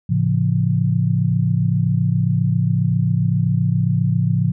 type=chord; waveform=sine; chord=A augmented; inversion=none; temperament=just; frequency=110 / 137.5 / 171.88 Hz; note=A2 / C#3 / E#3; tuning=0 / -14 / -27 cents; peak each=-19 dBFS; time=0.09-4.52 s; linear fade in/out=10 ms; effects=none